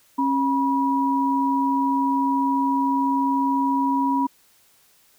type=tone pair together; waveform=sine; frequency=272.1 / 969.7 Hz; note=C#4 / B5; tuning=-32 / -32 cents; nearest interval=octave + minor seventh; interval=2200 cents; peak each=-21 dBFS; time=0.18-4.27 s; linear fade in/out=10 ms; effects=white hiss -58 dBFS RMS until 5.18 s